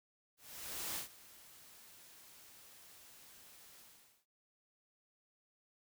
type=noise with ADSR envelope; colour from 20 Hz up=white; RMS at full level=-40 dBFS; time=0.37-4.26 s; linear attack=590 ms; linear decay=120 ms; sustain=-19 dB; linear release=470 ms; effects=none